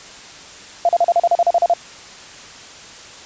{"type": "tone bursts", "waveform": "sine", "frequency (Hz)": 688, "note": "F5", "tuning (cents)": -26, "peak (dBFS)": -10, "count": 12, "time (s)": [0.85, 1.737], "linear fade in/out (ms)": 2, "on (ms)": 40, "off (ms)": 37, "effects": ["white hiss -38 dBFS RMS until 3.25 s", "resampled to 16000 Hz"]}